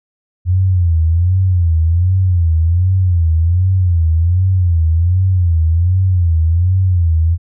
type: tone with vibrato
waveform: sine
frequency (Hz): 87.1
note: F2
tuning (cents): -4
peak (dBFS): -9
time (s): 0.45-7.38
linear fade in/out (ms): 50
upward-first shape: sine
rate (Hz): 1.3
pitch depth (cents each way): 140
effects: none